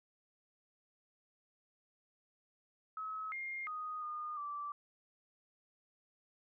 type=tone with pitch steps; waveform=sine; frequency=1284 / 2122 / 1244 / 1221 / 1165 Hz; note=E6 / C7 / D#6 / D#6 / D6; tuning=-46 / +24 / -1 / -33 / -14 cents; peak=-39 dBFS; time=2.97-4.72 s; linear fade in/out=2 ms; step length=350 ms; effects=none